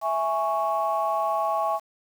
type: chord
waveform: sine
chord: C# minor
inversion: first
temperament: equal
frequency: 659.3 / 830.6 / 1108.7 Hz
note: E5 / G#5 / C#6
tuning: 0 / 0 / 0 cents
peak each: -26 dBFS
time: 0.01-1.8 s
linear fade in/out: 50 ms
effects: tanh soft clip ceiling -14 dBFS + 8-bit